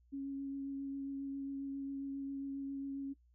sine tone with vibrato, 275.3 Hz, C#4, 12 cents flat, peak -38 dBFS, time 0.12-3.14 s, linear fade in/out 20 ms, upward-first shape triangle, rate 7.4 Hz, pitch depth 15 cents each way, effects noise-tail reverb RT60 0.1 s tail -19 dB re dry + added 60 Hz sine -65 dBFS peak until 3.34 s

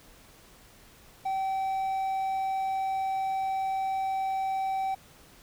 triangle tone, 770 Hz, G5, 31 cents flat, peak -25 dBFS, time 1.25-4.95 s, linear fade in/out 10 ms, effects pink hiss -55 dBFS RMS until 5.42 s

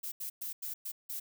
violet noise bursts at uneven times, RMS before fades -39 dBFS, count 6, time 0.03-0.12 / 0.2-0.3 / 0.41-0.53 / 0.62-0.74 / 0.85-0.92 / 1.09-1.2 s, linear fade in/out 10 ms, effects none

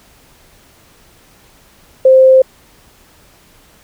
sine tone, 523.3 Hz, C5, in tune, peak -3 dBFS, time 2.05-2.42 s, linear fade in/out 5 ms, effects pink hiss -47 dBFS RMS until 3.83 s

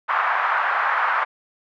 white band-pass noise, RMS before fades -21 dBFS, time 0.08-1.25 s, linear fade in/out 20 ms, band 860 to 1500 Hz, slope 24 dB/octave, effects none

